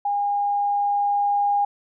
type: tone with level ramp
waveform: sine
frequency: 813 Hz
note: G#5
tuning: 37 cents flat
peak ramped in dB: -20 to -17 dBFS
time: 0.05-1.65 s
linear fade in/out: 5 ms
effects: none